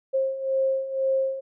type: beating tone pair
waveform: sine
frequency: 532 / 534 Hz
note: C5 / C5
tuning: +29 / +35 cents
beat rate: 2 Hz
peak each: -28 / -23 dBFS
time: 0.13-1.41 s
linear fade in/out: 20 ms
effects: none